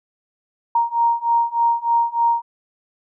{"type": "beating tone pair", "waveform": "sine", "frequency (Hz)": [932.3, 935.6], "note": ["A#5", "A#5"], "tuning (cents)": [0, 6], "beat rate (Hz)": 3.3, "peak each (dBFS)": [-19, -18], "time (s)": [0.75, 2.42], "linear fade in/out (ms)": 5, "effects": []}